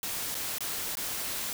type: noise with dropouts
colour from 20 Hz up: white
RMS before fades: -34 dBFS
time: 0.03-1.53 s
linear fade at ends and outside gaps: 1 ms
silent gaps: 0.345-0.351 / 0.584-0.606 / 0.954-0.97 s
effects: none